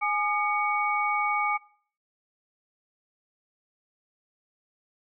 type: tone cluster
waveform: sine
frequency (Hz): 833 / 1215 / 2242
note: G#5 / D#6 / C#7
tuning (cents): +5 / -42 / +19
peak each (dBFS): -28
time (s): 0.01-1.58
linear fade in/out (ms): 20
effects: noise-tail reverb RT60 0.5 s tail -20 dB re dry